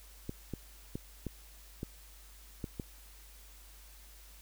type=clicks; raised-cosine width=3 ms; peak=-24 dBFS; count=7; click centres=0.294 / 0.537 / 0.955 / 1.267 / 1.831 / 2.642 / 2.798 s; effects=added 50 Hz sine -54 dBFS peak until 4.41 s + white hiss -58 dBFS RMS until 4.41 s